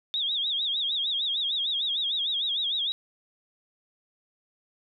sine tone with vibrato, 3520 Hz, A7, in tune, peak -25 dBFS, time 0.14-2.92 s, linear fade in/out 0 ms, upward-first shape sine, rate 6.6 Hz, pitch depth 160 cents each way, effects none

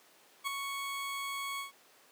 20% pulse tone with ADSR envelope, 1108.7 Hz, C#6, in tune, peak -25 dBFS, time 0.44-1.72 s, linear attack 33 ms, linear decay 5 ms, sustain -6 dB, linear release 130 ms, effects pink hiss -61 dBFS RMS until 2.11 s + high-pass 400 Hz 12 dB/octave

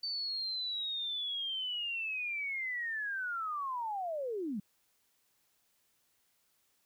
sine linear sweep, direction down, 4576 to 185 Hz, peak -34 dBFS, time 0.03-4.6 s, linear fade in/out 5 ms, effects white hiss -74 dBFS RMS until 6.85 s

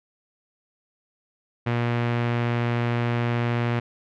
sawtooth tone with low-pass filter, 119.1 Hz, A#2, 38 cents sharp, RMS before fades -24 dBFS, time 1.66-3.8 s, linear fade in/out 10 ms, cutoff 2400 Hz, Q 1.4, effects none

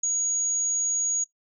sine tone, 6710 Hz, G#8, 17 cents sharp, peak -22 dBFS, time 0.03-1.24 s, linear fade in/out 5 ms, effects noise-tail reverb RT60 0.1 s tail -17 dB re dry

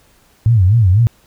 sine tone with vibrato, 103.2 Hz, G#2, 10 cents flat, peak -7 dBFS, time 0.46-1.07 s, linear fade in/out 0 ms, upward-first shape sine, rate 4 Hz, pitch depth 250 cents each way, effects pink hiss -52 dBFS RMS until 1.26 s

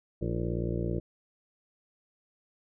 harmonic tone with a mistuned harmonic, 58.27 Hz, A#1, in tune, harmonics 1 / 2 / 3 / 4 / 5 / 6 / 7 / 8 / 9 / 10, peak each -35 / -34 / -35 / -42 / -41 / -36 / -43 / -40 / -45 / -44 dBFS, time 0.21-1 s, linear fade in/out 10 ms, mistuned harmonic 5, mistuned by +83 cents, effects none

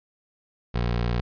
20% pulse tone, 59.3 Hz, A#1, 30 cents sharp, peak -18 dBFS, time 0.74-1.21 s, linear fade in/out 10 ms, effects resampled to 11025 Hz

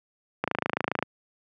click train, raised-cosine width 0.5 ms, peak -9 dBFS, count 17, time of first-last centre 0.44-1.026 s, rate 27.3 Hz, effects high-pass 150 Hz 12 dB/octave

